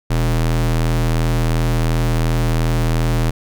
square ring-modulated tone, 81.4 Hz, E2, 21 cents flat, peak -12 dBFS, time 0.1-3.31 s, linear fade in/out 10 ms, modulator 40 Hz, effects none

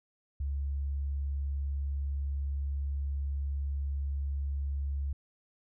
sine tone, 69.9 Hz, C#2, 15 cents sharp, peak -30 dBFS, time 0.4-5.13 s, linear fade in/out 5 ms, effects none

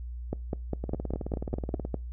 two click trains, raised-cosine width 2 ms, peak -20 / -16 dBFS, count 20 / 9, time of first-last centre 0.84-1.851 / 0.33-1.943 s, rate 18.8 / 4.96 Hz, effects noise-tail reverb RT60 0.3 s tail -25 dB re dry + added 60 Hz sine -35 dBFS peak until 2.12 s

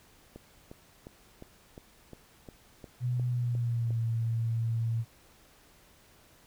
click train, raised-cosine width 2 ms, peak -31 dBFS, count 11, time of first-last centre 0.36-3.906 s, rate 2.82 Hz
sine tone with pitch glide, 123.5 to 114.57 Hz, B2 to A#2, 0 to -30 cents, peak -27 dBFS, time 3-5.05 s, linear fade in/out 50 ms, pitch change -130 cents, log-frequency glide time 3.26-4 s
effects pink hiss -60 dBFS RMS until 6.46 s

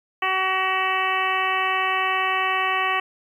harmonic tone with a mistuned harmonic, 377.5 Hz, F#4, 35 cents sharp, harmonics 1 / 2 / 3 / 4 / 5 / 6 / 7 / 8, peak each -33 / -27 / -24 / -36 / -26 / -31 / -28 / -32 dBFS, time 0.22-3 s, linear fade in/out 5 ms, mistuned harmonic 8, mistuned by -19 cents, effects 9-bit

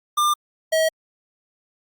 square tone pair in turn, 1197 / 639.6 Hz, D6 / D#5, +33 / +48 cents, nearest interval major seventh, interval 1085 cents, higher first, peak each -17 dBFS, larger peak neither, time 0.17-0.34 / 0.72-0.89 s, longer neither, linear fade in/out 10 ms, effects Opus 48 kbps

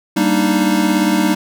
square chord, Eb major seventh, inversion first, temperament equal, 196 / 233.1 / 293.7 / 311.1 Hz, G3 / Bb3 / D4 / Eb4, 0 / 0 / 0 / 0 cents, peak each -18 / -21 / -21 / -17 dBFS, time 0.16-1.35 s, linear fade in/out 10 ms, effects none

